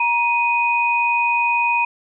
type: tone pair together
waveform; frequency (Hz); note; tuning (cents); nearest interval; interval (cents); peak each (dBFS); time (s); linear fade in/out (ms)
sine; 945.3 / 2489; A#5 / D#7; +24 / 0; octave + perfect fourth; 1676; -18; 0-1.85; 5
effects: none